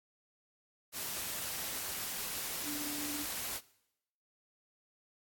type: tone in noise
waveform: sine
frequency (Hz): 293.7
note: D4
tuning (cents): 0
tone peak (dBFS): -41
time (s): 2.63-3.27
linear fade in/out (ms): 50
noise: white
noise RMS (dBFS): -39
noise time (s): 0.92-3.61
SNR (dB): -5
effects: noise-tail reverb RT60 0.8 s tail -20 dB re dry + AAC 64 kbps